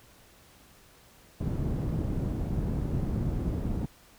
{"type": "low-pass noise", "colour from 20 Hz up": "white", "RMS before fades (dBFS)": -30, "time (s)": [1.4, 3.86], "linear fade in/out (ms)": 10, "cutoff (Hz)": 170, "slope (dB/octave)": 12, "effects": ["pink hiss -57 dBFS RMS until 4.18 s"]}